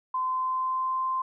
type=tone with pitch glide; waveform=sine; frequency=1029 to 1042.2 Hz; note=C6 to C6; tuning=-29 to -7 cents; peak=-25 dBFS; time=0.14-1.22 s; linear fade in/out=5 ms; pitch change=+22 cents; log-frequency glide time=0.25-1.05 s; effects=none